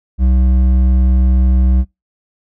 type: tone with hard clipping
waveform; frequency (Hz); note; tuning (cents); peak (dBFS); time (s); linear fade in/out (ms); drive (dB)
triangle; 63.5; B1; +49; -10; 0.18-1.85; 50; 11
effects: noise-tail reverb RT60 0.2 s tail -24 dB re dry